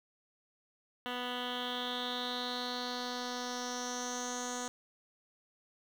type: tone with low-pass filter sweep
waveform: 10% pulse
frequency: 246.9 Hz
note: B3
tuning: in tune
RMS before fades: -38 dBFS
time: 1.06-4.68 s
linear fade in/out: 0 ms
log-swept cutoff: 2800 to 7100 Hz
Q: 5.6
effects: 9-bit